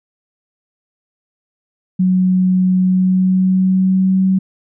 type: tone with pitch glide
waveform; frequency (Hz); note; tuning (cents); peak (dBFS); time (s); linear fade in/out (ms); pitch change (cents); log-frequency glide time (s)
sine; 184.7 to 189.24; F#3 to F#3; -3 to +39; -10; 1.99-4.39; 10; +42; 2.78-4.25
effects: none